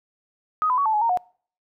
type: tone with pitch steps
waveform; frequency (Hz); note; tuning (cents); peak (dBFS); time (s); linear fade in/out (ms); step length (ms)
sine; 1253 / 1005 / 1125 / 876 / 844 / 924 / 725; D#6 / B5 / C#6 / A5 / G#5 / A#5 / F#5; +12 / +30 / +25 / -8 / +28 / -16 / -35; -18; 0.62-1.173; 0; 79
effects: noise-tail reverb RT60 0.5 s tail -25 dB re dry